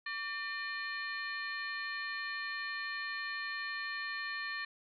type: harmonic tone with a mistuned harmonic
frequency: 601 Hz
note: D5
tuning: 40 cents sharp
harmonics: 2 / 3 / 4 / 5 / 6 / 7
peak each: -45 / -38 / -46 / -53 / -56 / -46 dBFS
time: 0.06-4.65 s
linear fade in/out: 5 ms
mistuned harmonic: 2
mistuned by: -75 cents
effects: none